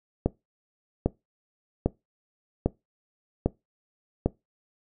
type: click train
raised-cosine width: 2 ms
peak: -8 dBFS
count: 6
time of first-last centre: 0.26-4.26 s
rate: 1.25 Hz
effects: noise-tail reverb RT60 0.2 s tail -21 dB re dry